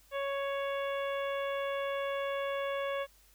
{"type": "harmonic tone with a mistuned harmonic", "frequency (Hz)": 555, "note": "C#5", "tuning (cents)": 2, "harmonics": [1, 2, 3, 4, 5, 6], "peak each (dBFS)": [-33, -39, -43, -45, -47, -49], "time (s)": [0.11, 3.07], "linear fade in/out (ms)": 50, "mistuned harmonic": 6, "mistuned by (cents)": 36, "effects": ["added 50 Hz sine -64 dBFS peak until 3.34 s", "white hiss -64 dBFS RMS until 3.34 s"]}